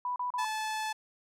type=tone bursts; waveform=sine; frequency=988 Hz; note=B5; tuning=in tune; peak=-30 dBFS; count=3; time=0.05-0.448 s; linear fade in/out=2 ms; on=110 ms; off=34 ms
type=tone; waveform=sawtooth; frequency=868 Hz; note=A5; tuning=24 cents flat; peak=-28 dBFS; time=0.38-0.93 s; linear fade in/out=10 ms
effects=low-pass 10000 Hz 12 dB/octave

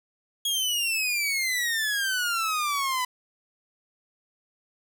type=exponential sweep; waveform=sawtooth; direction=down; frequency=3322 to 992 Hz; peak=-21 dBFS; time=0.45-3.05 s; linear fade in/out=5 ms; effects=none

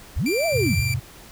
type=linear two-way sweep; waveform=sine; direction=up then down; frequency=34.65 to 690 to 34.65 Hz; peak=-20 dBFS; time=0.16-0.81 s; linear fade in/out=10 ms; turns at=0.46 s
type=tone with vibrato; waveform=sawtooth; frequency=2352 Hz; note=D7; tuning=2 cents sharp; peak=-22 dBFS; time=0.26-0.94 s; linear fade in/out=2 ms; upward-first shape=triangle; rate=4 Hz; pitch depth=12 cents each way
type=clicks; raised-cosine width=0.3 ms; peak=-30 dBFS; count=6; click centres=0.404 / 0.437 / 0.573 / 0.635 / 0.666 / 0.733 s
type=chord; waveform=sine; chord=E augmented; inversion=none; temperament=just; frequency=82.41 / 103.01 / 128.76 Hz; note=E2 / G#2 / B#2; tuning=0 / -14 / -27 cents; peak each=-30 / -26 / -24 dBFS; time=0.52-1 s; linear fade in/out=20 ms
effects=pink hiss -45 dBFS RMS until 1.31 s

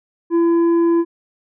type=tone with tanh clipping; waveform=triangle; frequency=337.2 Hz; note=E4; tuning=39 cents sharp; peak=-13 dBFS; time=0.3-1.05 s; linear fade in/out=50 ms; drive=10 dB; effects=none

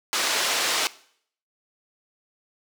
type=low-pass noise; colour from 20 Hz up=white; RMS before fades=-24 dBFS; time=0.13-0.87 s; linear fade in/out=0 ms; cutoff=5500 Hz; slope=12 dB/octave; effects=noise-tail reverb RT60 0.6 s tail -19 dB re dry + high-pass 400 Hz 12 dB/octave

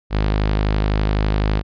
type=tone; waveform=sawtooth; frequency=51.91 Hz; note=G#1; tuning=in tune; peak=-12 dBFS; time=0.1-1.63 s; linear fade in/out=50 ms; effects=resampled to 11025 Hz

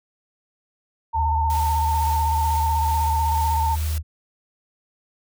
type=tone with vibrato; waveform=sine; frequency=900 Hz; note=A5; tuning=39 cents sharp; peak=-20 dBFS; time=1.13-3.76 s; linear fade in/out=20 ms; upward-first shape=square; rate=16 Hz; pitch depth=32 cents each way
type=tone; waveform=sine; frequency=77.8 Hz; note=D#2; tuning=in tune; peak=-21 dBFS; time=1.14-4.03 s; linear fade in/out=50 ms
type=noise with tremolo; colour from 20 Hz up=white; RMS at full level=-35 dBFS; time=1.5-3.98 s; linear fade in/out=0 ms; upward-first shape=sine; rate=2.2 Hz; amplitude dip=25%
effects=none

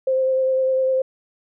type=tone with vibrato; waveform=sine; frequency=523.3 Hz; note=C5; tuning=in tune; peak=-16 dBFS; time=0.07-1.02 s; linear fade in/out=5 ms; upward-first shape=sine; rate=9.9 Hz; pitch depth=14 cents each way; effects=none

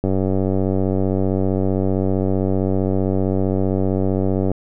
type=click train; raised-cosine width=2 ms; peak=-7 dBFS; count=428; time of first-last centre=0.04-4.516 s; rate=95.4 Hz; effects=none

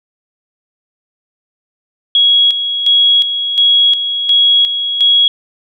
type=tone with tremolo; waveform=sine; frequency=3322 Hz; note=G#7; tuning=in tune; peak=-6 dBFS; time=2.15-5.28 s; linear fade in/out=2 ms; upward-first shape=square; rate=1.4 Hz; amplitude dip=60%; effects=none

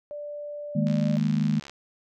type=tone with pitch glide; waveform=sine; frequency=587.3 to 596.9 Hz; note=D5 to D5; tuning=0 to +28 cents; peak=-33 dBFS; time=0.11-1.17 s; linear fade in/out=0 ms; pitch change=+28 cents; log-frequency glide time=0.84-1.04 s
type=chord; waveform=sine; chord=D# suspended fourth; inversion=none; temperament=equal; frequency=155.56 / 207.7 / 233.1 Hz; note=D#3 / G#3 / A#3; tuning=0 / 0 / 0 cents; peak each=-25 / -25 / -27 dBFS; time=0.75-1.6 s; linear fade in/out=10 ms
type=click train; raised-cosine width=0.2 ms; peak=-24 dBFS; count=59; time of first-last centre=0.87-1.696 s; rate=70.2 Hz
effects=none

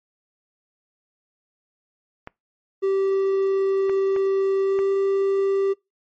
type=clicks; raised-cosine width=0.5 ms; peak=-19 dBFS; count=4; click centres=2.274 / 3.896 / 4.163 / 4.79 s
type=tone with pitch glide; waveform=triangle; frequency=388.5 to 391.7 Hz; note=G4 to G4; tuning=-16 to -1 cents; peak=-16 dBFS; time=2.82-5.74 s; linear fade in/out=20 ms; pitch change=+15 cents; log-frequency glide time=4.62-4.89 s
effects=noise-tail reverb RT60 0.2 s tail -24 dB re dry + MP3 32 kbps

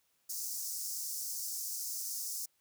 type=high-pass noise; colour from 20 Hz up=pink; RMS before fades=-39 dBFS; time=0.29-2.46 s; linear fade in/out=10 ms; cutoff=5200 Hz; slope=48 dB/octave; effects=white hiss -75 dBFS RMS until 2.6 s

